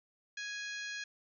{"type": "harmonic tone with a mistuned harmonic", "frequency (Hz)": 830.6, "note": "G#5", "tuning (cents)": 0, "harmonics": [2, 3, 4, 5, 6, 7, 8], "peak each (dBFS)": [-41, -46, -49, -48, -54, -54, -51], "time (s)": [0.37, 1.04], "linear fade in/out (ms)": 5, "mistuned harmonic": 8, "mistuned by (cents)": -22, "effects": []}